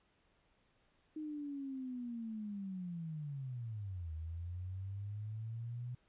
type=linear two-way sweep; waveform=sine; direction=down then up; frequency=311.7 to 78.2 to 124.3 Hz; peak=-40 dBFS; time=1.16-5.95 s; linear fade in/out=5 ms; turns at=4.13 s; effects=pink hiss -74 dBFS RMS until 6.08 s + resampled to 8000 Hz